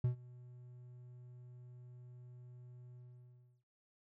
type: tone with ADSR envelope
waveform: triangle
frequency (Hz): 123.47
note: B2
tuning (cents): 0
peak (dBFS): -26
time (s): 0.04-3.64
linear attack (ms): 4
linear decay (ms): 110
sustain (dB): -24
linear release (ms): 670
effects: none